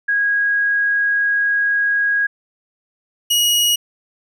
sine / sawtooth tone pair in turn, 1646 / 2898 Hz, G#6 / F#7, -16 / -37 cents, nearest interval minor seventh, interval 979 cents, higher second, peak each -14 / -10 dBFS, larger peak second, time 0.08-2.27 / 3.3-3.76 s, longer first, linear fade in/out 10 ms, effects none

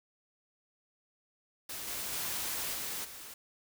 white noise with level steps, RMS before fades -41 / -38 / -36 / -38 / -47 dBFS, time 1.69-3.34 s, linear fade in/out 5 ms, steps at 1.87 / 2.12 / 2.73 / 3.04 s, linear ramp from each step 10 ms, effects none

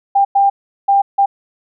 sine tone bursts at uneven times, 795 Hz, G5, 24 cents sharp, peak -8 dBFS, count 4, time 0.15-0.25 / 0.35-0.5 / 0.88-1.02 / 1.18-1.26 s, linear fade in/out 10 ms, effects none

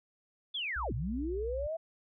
sine linear two-way sweep, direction down then up, 3527 to 98 to 668 Hz, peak -33 dBFS, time 0.54-1.77 s, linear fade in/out 10 ms, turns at 0.93 s
sine tone, 62.1 Hz, B1, 10 cents sharp, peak -37 dBFS, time 0.76-1.67 s, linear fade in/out 5 ms
effects none

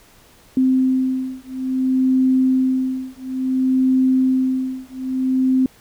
sine beating tone pair, 259.6 / 260.18 Hz, C4 / C4, -13 / -10 cents, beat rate 0.58 Hz, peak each -18 dBFS, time 0.57-5.66 s, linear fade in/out 2 ms, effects pink hiss -50 dBFS RMS until 5.8 s

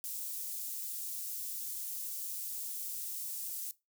white high-pass noise, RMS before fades -40 dBFS, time 0.04-3.71 s, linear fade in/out 0 ms, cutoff 7900 Hz, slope 12 dB/octave, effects noise-tail reverb RT60 0.2 s tail -18 dB re dry

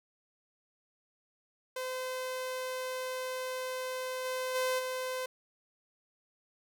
sawtooth tone with level steps, 513 Hz, C5, 34 cents flat, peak -31 / -29 / -25 / -30 dBFS, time 1.76-5.26 s, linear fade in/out 5 ms, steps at 4.24 / 4.54 / 4.78 s, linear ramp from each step 20 ms, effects none

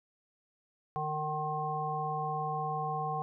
harmonic tone, 152.8 Hz, D#3, 31 cents flat, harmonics 1 / 3 / 5 / 7, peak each -38 / -41 / -34 / -37 dBFS, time 0.96-3.22 s, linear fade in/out 0 ms, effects none

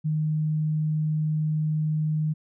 sine tone, 154.4 Hz, D#3, 13 cents flat, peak -22 dBFS, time 0.04-2.34 s, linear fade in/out 20 ms, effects none

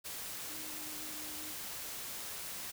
sine tone in noise, 305.8 Hz, D#4, 30 cents flat, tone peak -52 dBFS, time 0.48-1.54 s, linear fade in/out 20 ms, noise white, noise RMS -43 dBFS, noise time 0.04-2.72 s, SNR -12 dB, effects none

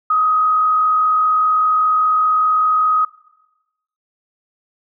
sine tone with frequency modulation, 1258 Hz, D#6, 19 cents sharp, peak -12 dBFS, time 0.1-3.05 s, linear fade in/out 5 ms, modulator 45 Hz, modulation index 0.35, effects noise-tail reverb RT60 1.0 s tail -20 dB re dry

